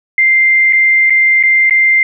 sine tone with dropouts, 2093 Hz, C7, in tune, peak -6 dBFS, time 0.18-2.03 s, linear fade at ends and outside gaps 2 ms, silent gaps 0.726-0.731 / 1.098-1.104 / 1.428-1.435 / 1.697-1.708 s, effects none

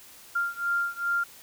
sine beating tone pair, 1393 / 1395.5 Hz, F6 / F6, -5 / -2 cents, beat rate 2.5 Hz, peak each -28 / -29 dBFS, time 0.35-1.24 s, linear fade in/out 10 ms, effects white hiss -50 dBFS RMS until 1.42 s

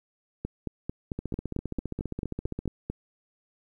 two click trains, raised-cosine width 3 ms, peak -19 / -18 dBFS, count 23 / 12, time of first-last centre 1.19-2.657 / 0.45-2.9 s, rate 15 / 4.49 Hz, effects 10-bit

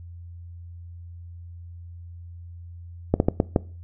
slowing click train, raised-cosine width 2 ms, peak -4 dBFS, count 5, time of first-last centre 3.14-3.562 s, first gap 61 ms, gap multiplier 1.38, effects noise-tail reverb RT60 0.4 s tail -21 dB re dry + added 86 Hz sine -38 dBFS peak until 3.83 s

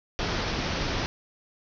pink low-pass noise, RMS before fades -29 dBFS, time 0.19-1.06 s, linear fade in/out 0 ms, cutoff 5900 Hz, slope 96 dB/octave, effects none

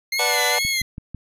25% pulse tone with vibrato, 2100 Hz, C7, 6 cents sharp, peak -17 dBFS, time 0.12-0.82 s, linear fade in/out 5 ms, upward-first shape sine, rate 2.3 Hz, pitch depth 75 cents each way
20% pulse tone, 3322 Hz, G#7, in tune, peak -22 dBFS, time 0.18-0.82 s, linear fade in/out 10 ms
sawtooth chord, B minor seventh, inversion none, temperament equal with one note detuned, 489.1 / 587.3 / 740 / 880 Hz, B4 / D5 / F#5 / A5, -17 / 0 / 0 / 0 cents, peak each -23 dBFS, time 0.19-0.59 s, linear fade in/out 5 ms
click train, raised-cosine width 5 ms, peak -20 dBFS, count 4, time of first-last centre 0.65-1.147 s, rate 6.04 Hz
effects resampled to 32000 Hz

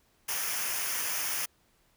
white noise with comb filter, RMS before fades -32 dBFS, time 0.28-1.46 s, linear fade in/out 10 ms, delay 0.25 ms, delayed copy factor -0.65, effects pink hiss -68 dBFS RMS until 1.96 s

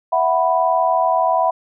sine chord, E suspended second, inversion none, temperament equal, 659.3 / 740 / 987.8 Hz, E5 / F#5 / B5, 0 / 0 / 0 cents, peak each -18 dBFS, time 0.12-1.51 s, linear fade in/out 10 ms, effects none

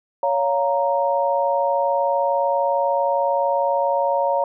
sine chord, Bb minor, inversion first, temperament just, 559.4 / 699.2 / 932.3 Hz, Db5 / F5 / Bb5, +16 / +2 / 0 cents, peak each -20 / -24 / -21 dBFS, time 0.23-4.44 s, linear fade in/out 2 ms, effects none

